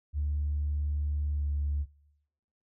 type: tone with pitch glide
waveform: sine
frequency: 73.5 to 72.4 Hz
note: D2 to D2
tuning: +2 to -24 cents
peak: -26 dBFS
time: 0.13-1.86 s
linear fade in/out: 50 ms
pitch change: -26 cents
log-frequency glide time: 1.32-1.46 s
effects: noise-tail reverb RT60 1.0 s tail -25 dB re dry + tanh soft clip ceiling -23 dBFS